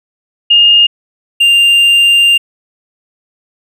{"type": "tone pair in turn", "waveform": ["sine", "triangle"], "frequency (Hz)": [2833, 2794], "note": ["F7", "F7"], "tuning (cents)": [24, 0], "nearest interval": "unison", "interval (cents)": 24, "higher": "first", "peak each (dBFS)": -3, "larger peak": "neither", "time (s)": [[0.5, 0.87], [1.4, 2.38]], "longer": "second", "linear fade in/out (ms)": 10, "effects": []}